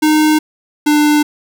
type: tone pair in turn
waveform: square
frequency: 307.4 / 298.3 Hz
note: D#4 / D4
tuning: -21 / +27 cents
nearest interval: minor second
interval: 52 cents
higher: first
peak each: -9 dBFS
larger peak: neither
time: 0.02-0.39 / 0.86-1.23 s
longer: neither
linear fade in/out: 10 ms
effects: none